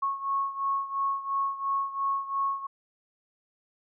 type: beating tone pair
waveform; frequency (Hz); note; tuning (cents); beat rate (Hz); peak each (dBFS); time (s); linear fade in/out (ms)
sine; 1098 / 1100.9; C#6 / C#6; -17 / -12; 2.9; -28 / -32; 0.02-2.67; 10
effects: none